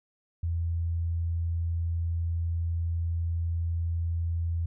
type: tone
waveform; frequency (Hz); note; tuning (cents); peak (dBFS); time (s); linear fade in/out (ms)
sine; 84; E2; +33; -26; 0.43-4.66; 5
effects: none